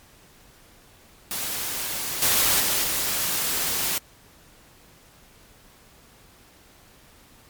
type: noise with level steps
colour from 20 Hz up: white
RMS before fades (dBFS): -29 / -20 / -23 / -25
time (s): 1.31-3.98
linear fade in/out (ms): 0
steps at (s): 2.22 / 2.6 / 2.84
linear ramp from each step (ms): 2
effects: pink hiss -53 dBFS RMS until 7.49 s + MP3 96 kbps